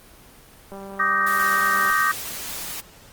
click train, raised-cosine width 1 ms, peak -24 dBFS, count 232, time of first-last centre 0.72-1.899 s, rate 196 Hz
sine chord, Eb major seventh, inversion third, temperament just, 1166.7 / 1244.5 / 1555.6 / 1866.8 Hz, D6 / Eb6 / G6 / Bb6, -12 / 0 / -14 / +2 cents, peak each -23 dBFS, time 0.99-2.12 s, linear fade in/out 10 ms
white noise, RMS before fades -32 dBFS, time 1.26-2.81 s, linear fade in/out 10 ms
effects pink hiss -48 dBFS RMS until 3.12 s + Opus 24 kbps

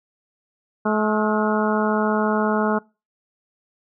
harmonic tone with a mistuned harmonic, 214.2 Hz, A3, 46 cents flat, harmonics 1 / 2 / 3 / 4 / 5 / 6 / 7, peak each -21 / -24 / -26 / -27 / -28 / -29 / -29 dBFS, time 0.85-2.79 s, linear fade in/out 10 ms, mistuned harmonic 7, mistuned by -72 cents, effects noise-tail reverb RT60 0.3 s tail -25 dB re dry

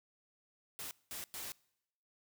white noise bursts at uneven times, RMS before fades -44 dBFS, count 3, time 0.79-0.91 / 1.11-1.24 / 1.34-1.52 s, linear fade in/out 0 ms, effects noise-tail reverb RT60 0.8 s tail -24 dB re dry

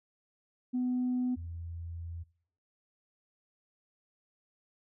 sine tone pair in turn, 250.2 / 84.25 Hz, B3 / E2, +23 / +38 cents, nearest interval octave + perfect fifth, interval 1885 cents, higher first, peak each -27 / -38 dBFS, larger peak first, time 0.73-1.36 / 1.36-2.24 s, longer second, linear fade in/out 20 ms, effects noise-tail reverb RT60 0.6 s tail -22 dB re dry + tanh soft clip ceiling -25 dBFS

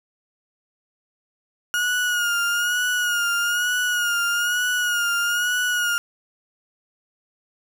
35% pulse tone with vibrato, 1437 Hz, F6, 49 cents sharp, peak -18 dBFS, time 1.74-5.98 s, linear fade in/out 0 ms, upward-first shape sine, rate 1.1 Hz, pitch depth 44 cents each way, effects 9-bit

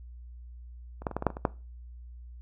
clicks, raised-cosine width 1 ms, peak -28 / -14 / -23 / -15 / -18 / -8 / -25 / -23 / -9 dBFS, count 9, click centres 1.02 / 1.068 / 1.113 / 1.166 / 1.224 / 1.267 / 1.303 / 1.369 / 1.452 s, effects noise-tail reverb RT60 0.3 s tail -20 dB re dry + added 60 Hz sine -43 dBFS peak until 2.41 s

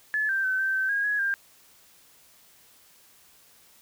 sine tone with pitch steps, 1721 / 1570 / 1526 / 1556 / 1545 / 1633 / 1673 / 1595 Hz, A6 / G6 / G6 / G6 / G6 / G#6 / G#6 / G6, -39 / +2 / -47 / -13 / -26 / -30 / +12 / +30 cents, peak -23 dBFS, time 0.14-1.34 s, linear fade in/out 0 ms, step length 150 ms, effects white hiss -57 dBFS RMS until 3.81 s

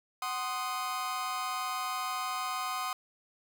40% pulse chord, C diminished, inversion second, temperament equal with one note detuned, 747.3 / 1046.5 / 1244.5 Hz, Gb5 / C6 / Eb6, +17 / 0 / 0 cents, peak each -38 / -36 / -35 dBFS, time 0.22-2.93 s, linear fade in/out 2 ms, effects 11-bit

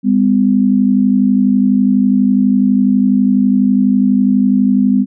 sine tone pair together, 201.6 / 253.7 Hz, G3 / B3, +49 / +47 cents, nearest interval major third, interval 398 cents, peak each -11 dBFS, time 0.03-5.06 s, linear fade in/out 50 ms, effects none

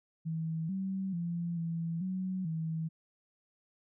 sine tone with pitch steps, 161.5 / 191.5 / 171 / 166.1 / 186.5 / 161.1 Hz, E3 / G3 / F3 / E3 / F#3 / E3, -35 / -40 / -36 / +13 / +14 / -39 cents, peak -32 dBFS, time 0.25-2.89 s, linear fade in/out 20 ms, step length 440 ms, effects none

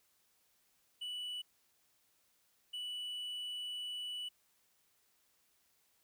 triangle tone bursts at uneven times, 2960 Hz, F#7, in tune, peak -38 dBFS, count 2, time 1.01-1.42 / 2.73-4.29 s, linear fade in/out 10 ms, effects white hiss -74 dBFS RMS until 6.03 s

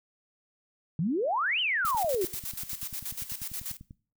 sine exponential two-way sweep, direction up then down, 147 to 3136 to 346.4 Hz, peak -25 dBFS, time 0.99-2.25 s, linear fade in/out 2 ms, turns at 1.6 s
click train, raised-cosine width 5 ms, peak -33 dBFS, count 22, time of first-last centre 1.85-3.909 s, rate 10.2 Hz
blue noise with tremolo, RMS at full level -35 dBFS, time 1.85-3.77 s, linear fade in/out 2 ms, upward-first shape square, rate 8.3 Hz, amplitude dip 70%
effects noise-tail reverb RT60 0.4 s tail -20 dB re dry

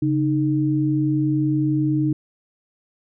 sine tone pair together, 138.59 / 307.7 Hz, C#3 / D#4, 0 / -19 cents, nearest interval octave + major second, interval 1381 cents, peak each -21 / -19 dBFS, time 0.02-2.13 s, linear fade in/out 5 ms, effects none

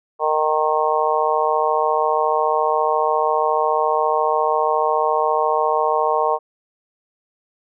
harmonic tone, 154.4 Hz, D#3, 13 cents flat, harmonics 3 / 4 / 5 / 6 / 7, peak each -22 / -22 / -22 / -22 / -22 dBFS, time 0.19-6.39 s, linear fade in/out 50 ms, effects none

